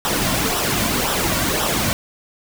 pink noise with flanger, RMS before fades -20 dBFS, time 0.05-1.93 s, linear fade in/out 0 ms, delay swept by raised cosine 0.44 to 2.44 ms, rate 1.9 Hz, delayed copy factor -0.6, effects none

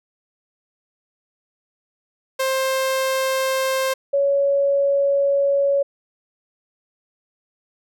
sawtooth / sine tone pair in turn, 528 / 559.4 Hz, C5 / C#5, +16 / +16 cents, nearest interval minor second, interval 100 cents, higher second, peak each -15 dBFS, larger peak neither, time 2.39-3.94 / 4.13-5.83 s, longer second, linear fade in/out 10 ms, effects none

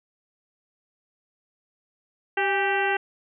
harmonic tone with a mistuned harmonic, 390 Hz, G4, 9 cents flat, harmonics 1 / 2 / 3 / 4 / 5 / 6 / 7 / 8, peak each -27 / -26 / -37 / -27 / -29 / -37 / -31 / -41 dBFS, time 2.37-2.97 s, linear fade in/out 5 ms, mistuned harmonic 2, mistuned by +54 cents, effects none

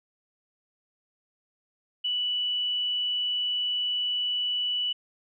sine tone, 2960 Hz, F#7, in tune, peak -25 dBFS, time 2.04-4.93 s, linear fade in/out 10 ms, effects none

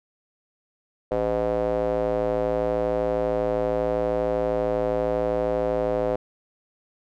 square tone with band-pass filter, 56.3 Hz, A1, 40 cents sharp, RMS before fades -24 dBFS, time 1.11-6.16 s, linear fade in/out 5 ms, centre 550 Hz, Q 4.2, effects none

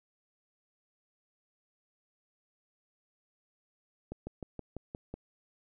slowing click train, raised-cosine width 2 ms, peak -26 dBFS, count 7, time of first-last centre 4.12-5.14 s, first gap 150 ms, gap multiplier 1.05, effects none

